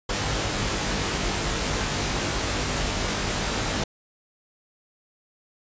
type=noise with comb filter; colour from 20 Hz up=pink; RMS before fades=-26 dBFS; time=0.09-3.84 s; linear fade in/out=5 ms; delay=20 ms; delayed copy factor=+0.9; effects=resampled to 16000 Hz